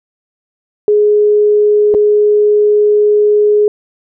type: tone with dropouts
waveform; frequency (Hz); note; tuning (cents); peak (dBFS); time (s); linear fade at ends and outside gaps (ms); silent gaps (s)
sine; 418.2; G#4; +12; -6; 0.88-3.68; 1; 1.941-1.947
effects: none